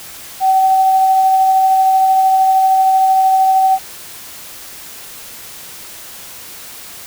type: tone with tremolo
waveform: sine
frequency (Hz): 763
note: G5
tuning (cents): -47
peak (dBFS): -7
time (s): 0.4-3.79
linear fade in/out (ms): 50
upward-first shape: triangle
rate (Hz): 13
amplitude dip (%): 25
effects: white hiss -33 dBFS RMS until 7.06 s